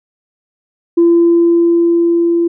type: tone with level ramp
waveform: sine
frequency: 339.9 Hz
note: F4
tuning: 47 cents flat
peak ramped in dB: -4 to -9 dBFS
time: 0.97-2.48 s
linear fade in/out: 10 ms
effects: tanh soft clip ceiling -2 dBFS